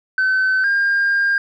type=tone pair in turn; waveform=sine; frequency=1526 / 1606.5 Hz; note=G6 / G6; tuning=-47 / +42 cents; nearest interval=minor second; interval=89 cents; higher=second; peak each=-12 dBFS; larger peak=neither; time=0.18-0.64 / 0.64-1.38 s; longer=second; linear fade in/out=2 ms; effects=tanh soft clip ceiling -12 dBFS